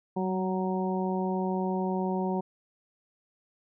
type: harmonic tone with a mistuned harmonic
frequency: 186.2 Hz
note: F#3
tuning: 11 cents sharp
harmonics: 1 / 2 / 3 / 4 / 5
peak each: -29 / -32 / -38 / -36 / -36 dBFS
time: 0.16-2.41 s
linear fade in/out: 10 ms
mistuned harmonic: 1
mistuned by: +20 cents
effects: none